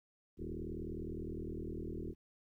sine tone with frequency modulation, 204.1 Hz, G#3, 30 cents flat, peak -39 dBFS, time 0.37-2.15 s, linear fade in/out 50 ms, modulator 39.8 Hz, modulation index 4.9, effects 13-bit

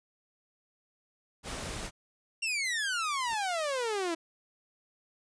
pink noise, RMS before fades -38 dBFS, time 1.43-1.91 s, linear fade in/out 50 ms
sawtooth exponential sweep, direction down, 2794 to 321.6 Hz, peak -26 dBFS, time 2.42-4.15 s, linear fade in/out 10 ms
pink noise with exponential growth, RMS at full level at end -45 dBFS, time 3.17-3.34 s, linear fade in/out 5 ms, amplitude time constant 35 ms
effects resampled to 22050 Hz

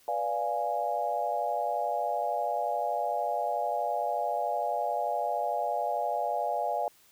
sine chord, B diminished seventh, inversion none, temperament equal, 493.9 / 587.3 / 698.5 / 830.6 Hz, B4 / D5 / F5 / Ab5, 0 / 0 / 0 / 0 cents, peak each -37 / -33 / -31 / -32 dBFS, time 0.08-6.88 s, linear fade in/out 2 ms, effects white hiss -61 dBFS RMS until 7.11 s

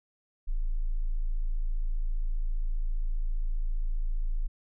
sine tone, 27.5 Hz, A0, in tune, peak -25 dBFS, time 0.47-4.48 s, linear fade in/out 20 ms, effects none

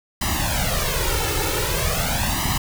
pink noise with flanger, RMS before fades -22 dBFS, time 0.21-2.58 s, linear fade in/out 5 ms, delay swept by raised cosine 1 to 2.3 ms, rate 0.44 Hz, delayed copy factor +0.9, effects none

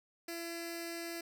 10% pulse tone with notch filter, 337.2 Hz, E4, 39 cents sharp, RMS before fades -42 dBFS, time 0.28-1.21 s, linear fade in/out 5 ms, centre 1100 Hz, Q 0.7, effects none

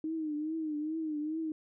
sine tone with vibrato, 310 Hz, D#4, 6 cents flat, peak -32 dBFS, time 0.04-1.52 s, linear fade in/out 2 ms, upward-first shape triangle, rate 2.4 Hz, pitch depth 90 cents each way, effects none

